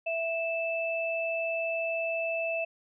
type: tone pair together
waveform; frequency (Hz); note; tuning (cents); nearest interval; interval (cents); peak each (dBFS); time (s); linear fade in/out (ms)
sine; 660 / 2634; E5 / E7; +2 / -2; 2 octaves; 2396; -30 / -32; 0.06-2.65; 10
effects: none